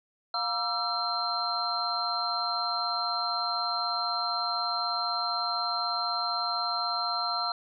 sine tone cluster, 707 / 951 / 1174 / 1342 / 4144 Hz, F5 / A#5 / D6 / E6 / C8, +21 / +34 / -1 / +31 / -17 cents, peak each -34 / -36 / -39 / -32 / -31 dBFS, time 0.34-7.52 s, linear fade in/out 2 ms, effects none

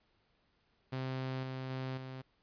sawtooth tone with level steps, 130.81 Hz, C3, in tune, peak -32 / -35 / -33 / -39 dBFS, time 0.92-2.22 s, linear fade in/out 10 ms, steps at 1.43 / 1.7 / 1.97 s, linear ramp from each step 5 ms, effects pink hiss -74 dBFS RMS until 2.42 s + resampled to 11025 Hz

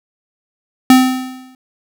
square tone with exponential decay, 257.5 Hz, C4, 28 cents flat, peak -3 dBFS, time 0.9-1.55 s, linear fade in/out 2 ms, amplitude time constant 140 ms, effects none

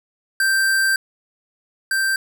square tone pair in turn, 1568 / 1568 Hz, G6 / G6, 0 / 0 cents, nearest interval unison, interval 0 cents, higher neither, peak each -16 / -18 dBFS, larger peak first, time 0.4-0.96 / 1.91-2.16 s, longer first, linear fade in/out 2 ms, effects none

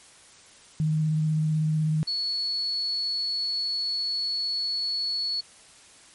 sine tone with vibrato, 155.56 Hz, D#3, in tune, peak -21 dBFS, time 0.8-2.03 s, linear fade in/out 0 ms, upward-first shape sine, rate 16 Hz, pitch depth 16 cents each way
sine tone, 4400 Hz, C#8, 14 cents flat, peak -25 dBFS, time 2.07-5.41 s, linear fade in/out 10 ms
effects white hiss -52 dBFS RMS until 6.14 s + MP3 48 kbps

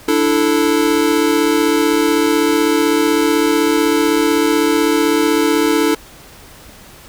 square chord, D suspended second, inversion none, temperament equal, 293.7 / 329.6 / 440 Hz, D4 / E4 / A4, 0 / 0 / 0 cents, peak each -17 dBFS, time 0.08-5.95 s, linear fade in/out 5 ms, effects pink hiss -40 dBFS RMS until 7.08 s

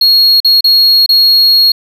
triangle tone with dropouts, 4300 Hz, C8, 47 cents sharp, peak -3 dBFS, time 0.01-1.72 s, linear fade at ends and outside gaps 5 ms, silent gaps 0.403-0.446 / 0.608-0.642 / 1.062-1.09 s, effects none

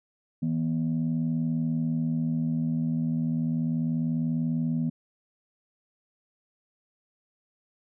sine tone pair together, 161.2 / 241.5 Hz, E3 / B3, -38 / -39 cents, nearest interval perfect fifth, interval 699 cents, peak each -26 dBFS, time 0.42-4.9 s, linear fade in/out 10 ms, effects tanh soft clip ceiling -19 dBFS

